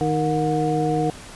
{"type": "harmonic tone with a mistuned harmonic", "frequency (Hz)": 155.56, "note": "D#3", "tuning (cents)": 0, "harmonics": [1, 2, 3, 5], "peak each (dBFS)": [-24, -24, -24, -24], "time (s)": [0.01, 1.1], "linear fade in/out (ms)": 0, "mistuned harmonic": 5, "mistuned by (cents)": -120, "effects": ["pink hiss -40 dBFS RMS until 1.35 s", "resampled to 24000 Hz"]}